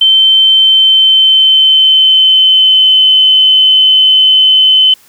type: tone with pitch glide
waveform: sine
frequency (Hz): 3096 to 3050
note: G7 to G7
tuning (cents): -22 to -48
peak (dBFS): -3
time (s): 0.01-4.94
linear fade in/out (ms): 5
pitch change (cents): -26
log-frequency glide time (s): 0.52-3.04
effects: white hiss -44 dBFS RMS until 5.08 s + high-pass 60 Hz 12 dB/octave